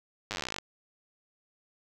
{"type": "slowing click train", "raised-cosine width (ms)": 0.2, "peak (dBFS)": -16, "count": 20, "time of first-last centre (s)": [0.31, 0.585], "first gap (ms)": 9, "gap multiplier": 1.05, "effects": []}